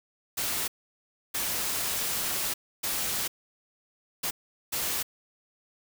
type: noise bursts at uneven times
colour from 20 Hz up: white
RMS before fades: -30 dBFS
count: 5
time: 0.37-0.68 / 1.34-2.54 / 2.83-3.28 / 4.23-4.31 / 4.72-5.03 s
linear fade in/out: 10 ms
effects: none